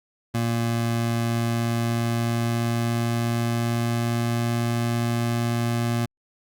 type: tone with pitch glide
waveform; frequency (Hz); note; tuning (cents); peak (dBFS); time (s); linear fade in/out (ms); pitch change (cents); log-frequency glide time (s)
25% pulse; 116.54 to 117.83; A#2 to A#2; 0 to +19; -18; 0.34-6.06; 10; +19; 1.27-4.67
effects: Opus 48 kbps